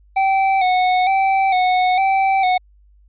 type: tone with vibrato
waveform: square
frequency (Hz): 754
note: F#5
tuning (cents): +32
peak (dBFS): -14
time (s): 0.16-2.58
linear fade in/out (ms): 10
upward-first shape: square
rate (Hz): 1.1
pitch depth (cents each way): 45
effects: added 50 Hz sine -48 dBFS peak until 3.08 s + resampled to 8000 Hz